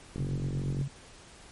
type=click train; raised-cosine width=3 ms; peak=-23 dBFS; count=31; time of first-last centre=0.16-0.812 s; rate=46 Hz
type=tone with tremolo; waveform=sine; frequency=137.5 Hz; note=C#3; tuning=14 cents flat; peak=-26 dBFS; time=0.19-0.88 s; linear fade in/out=5 ms; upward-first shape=triangle; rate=8.5 Hz; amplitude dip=55%
effects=pink hiss -52 dBFS RMS until 1.51 s + MP3 48 kbps